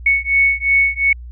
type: beating tone pair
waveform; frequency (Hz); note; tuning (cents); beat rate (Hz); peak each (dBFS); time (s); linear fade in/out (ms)
sine; 2214 / 2216.8; C#7 / C#7; -3 / -1; 2.8; -15; 0.06-1.13; 5
effects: added 60 Hz sine -30 dBFS peak until 1.31 s